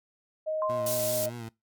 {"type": "tone with pitch glide", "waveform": "sine", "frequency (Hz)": [625, 618.2], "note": ["D#5", "D#5"], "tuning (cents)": [8, -11], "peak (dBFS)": -27, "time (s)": [0.46, 1.3], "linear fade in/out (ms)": 20, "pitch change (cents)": -19, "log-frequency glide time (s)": [0.8, 0.86]}
{"type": "tone with exponential decay", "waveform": "sine", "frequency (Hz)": 1046.5, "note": "C6", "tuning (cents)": 0, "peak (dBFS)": -27, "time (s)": [0.62, 1.36], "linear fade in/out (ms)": 1, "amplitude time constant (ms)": 160}
{"type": "tone with vibrato", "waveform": "20% pulse", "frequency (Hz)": 116.54, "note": "A#2", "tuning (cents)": 0, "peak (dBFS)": -32, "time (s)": [0.69, 1.49], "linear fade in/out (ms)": 5, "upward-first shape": "sine", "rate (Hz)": 4.9, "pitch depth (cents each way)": 58}
{"type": "high-pass noise", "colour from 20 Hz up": "white", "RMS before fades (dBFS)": -32, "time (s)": [0.86, 1.26], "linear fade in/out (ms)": 5, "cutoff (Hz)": 4500, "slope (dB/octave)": 12}
{"effects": ["noise-tail reverb RT60 0.2 s tail -22 dB re dry", "MP3 96 kbps"]}